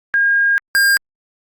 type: tone pair in turn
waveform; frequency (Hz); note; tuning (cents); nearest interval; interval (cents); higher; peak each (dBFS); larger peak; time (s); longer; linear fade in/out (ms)
sine / square; 1620 / 1608.8; G#6 / G6; -43 / +44; unison; 13; first; -11; neither; 0.14-0.58 / 0.75-0.97; first; 0
effects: Opus 48 kbps